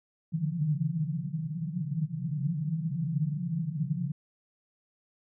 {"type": "band-pass noise", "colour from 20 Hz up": "white", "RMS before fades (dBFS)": -31, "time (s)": [0.32, 4.12], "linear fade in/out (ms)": 5, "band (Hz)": [140, 170], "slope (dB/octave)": 96, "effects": []}